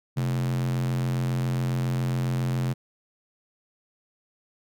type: tone with high-pass filter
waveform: square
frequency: 43.65 Hz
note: F1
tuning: in tune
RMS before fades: -26 dBFS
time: 0.16-2.74 s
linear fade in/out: 20 ms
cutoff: 150 Hz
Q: 8.7
effects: none